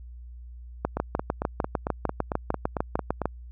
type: two click trains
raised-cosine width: 1 ms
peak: -10 / -13 dBFS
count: 17 / 11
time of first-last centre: 0.85-3.256 / 0.97-3.217 s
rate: 6.65 / 4.45 Hz
effects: added 60 Hz sine -40 dBFS peak until 3.51 s

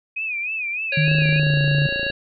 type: tone with vibrato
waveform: sine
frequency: 2489 Hz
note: D#7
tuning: in tune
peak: -23 dBFS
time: 0.16-1.4 s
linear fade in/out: 10 ms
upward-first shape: sine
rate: 3.3 Hz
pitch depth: 110 cents each way
type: harmonic tone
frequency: 554.4 Hz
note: C#5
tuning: in tune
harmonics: 1 / 3 / 5 / 7 / 8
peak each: -29 / -25 / -26 / -31 / -36 dBFS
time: 0.92-2.11 s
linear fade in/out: 5 ms
type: tone with pitch glide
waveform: sine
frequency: 153.2 to 144.94 Hz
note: D#3 to D3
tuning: -27 to -22 cents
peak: -16 dBFS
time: 0.97-1.87 s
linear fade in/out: 5 ms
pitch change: -95 cents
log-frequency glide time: 1.34-1.6 s
type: click train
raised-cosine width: 2 ms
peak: -19 dBFS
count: 30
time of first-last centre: 1.08-2.101 s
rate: 28.4 Hz
effects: none

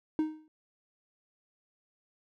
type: tone with exponential decay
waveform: triangle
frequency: 311.1 Hz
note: D#4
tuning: in tune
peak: -21 dBFS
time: 0.19-0.48 s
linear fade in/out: 1 ms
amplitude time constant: 62 ms
effects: none

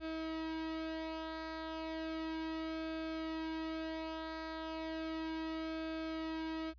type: tone with flanger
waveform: sawtooth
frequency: 320.3 Hz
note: E4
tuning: 50 cents flat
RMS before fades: -41 dBFS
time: 0-6.74 s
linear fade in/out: 50 ms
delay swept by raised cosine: 0.99 to 2.79 ms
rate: 0.34 Hz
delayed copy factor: -0.5
effects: added 60 Hz sine -56 dBFS peak until 6.78 s + resampled to 11025 Hz

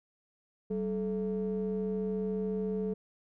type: ring-modulated tone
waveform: triangle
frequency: 120 Hz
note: B2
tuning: 49 cents flat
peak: -25 dBFS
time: 0.7-2.94 s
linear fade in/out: 10 ms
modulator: 313 Hz
effects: none

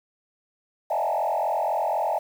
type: tone with frequency modulation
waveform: sine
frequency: 746 Hz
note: F#5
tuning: 14 cents sharp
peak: -21 dBFS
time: 0.9-2.19 s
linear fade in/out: 10 ms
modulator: 44 Hz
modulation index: 3.4
effects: tanh soft clip ceiling -17 dBFS + 8-bit

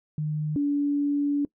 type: tone pair in turn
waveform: sine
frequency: 152.2 / 287.3 Hz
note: D#3 / D4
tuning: -38 / -38 cents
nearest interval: major seventh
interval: 1100 cents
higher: second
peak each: -25 / -21 dBFS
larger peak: second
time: 0.18-0.56 / 0.56-1.45 s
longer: second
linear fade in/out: 2 ms
effects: noise-tail reverb RT60 0.1 s tail -22 dB re dry

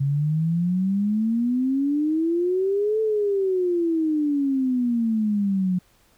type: exponential two-way sweep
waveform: sine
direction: up then down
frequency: 136.2 to 442 to 179.2 Hz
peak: -19 dBFS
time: 0-5.79 s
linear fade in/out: 10 ms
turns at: 3.01 s
effects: pink hiss -60 dBFS RMS until 6.17 s

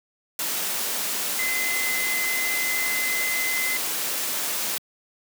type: tone in noise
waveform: sine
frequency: 2049 Hz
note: C7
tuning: 37 cents flat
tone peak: -25 dBFS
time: 1.39-3.77 s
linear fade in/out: 2 ms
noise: white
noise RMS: -27 dBFS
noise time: 0.39-4.78 s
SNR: -1 dB
effects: high-pass 200 Hz 12 dB/octave

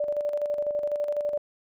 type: tone with tremolo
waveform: sine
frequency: 587.3 Hz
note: D5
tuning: in tune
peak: -23 dBFS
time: 0-1.38 s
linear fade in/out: 5 ms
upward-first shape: square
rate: 12 Hz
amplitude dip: 50%
effects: none

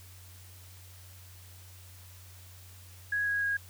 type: tone with pitch steps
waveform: sine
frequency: 1661.2 / 1649.7 / 1638.3 Hz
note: G#6 / G#6 / G#6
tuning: 0 / -12 / -24 cents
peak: -27 dBFS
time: 3.12-3.57 s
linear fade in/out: 5 ms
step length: 150 ms
effects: added 91 Hz sine -50 dBFS peak until 3.69 s + white hiss -55 dBFS RMS until 3.69 s

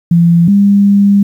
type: tone pair in turn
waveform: sine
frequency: 170 / 200.8 Hz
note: F3 / G3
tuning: -46 / +42 cents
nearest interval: minor third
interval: 288 cents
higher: second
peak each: -4 dBFS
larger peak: neither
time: 0.11-0.48 / 0.48-1.23 s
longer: second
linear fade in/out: 5 ms
effects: 7-bit

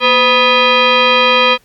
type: tone with frequency modulation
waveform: sine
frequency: 978 Hz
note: B5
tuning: 17 cents flat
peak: -7 dBFS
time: 0-1.58 s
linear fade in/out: 50 ms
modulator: 743 Hz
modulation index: 3.5
effects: pink hiss -52 dBFS RMS until 1.64 s + Opus 48 kbps

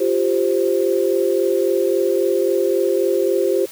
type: chord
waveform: sine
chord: F suspended second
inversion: none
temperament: just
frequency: 349.2 / 392.9 / 523.8 Hz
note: F4 / G4 / C5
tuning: 0 / +4 / +2 cents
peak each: -20 / -18 / -20 dBFS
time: 0-3.66 s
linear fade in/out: 10 ms
effects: white hiss -39 dBFS RMS until 3.71 s

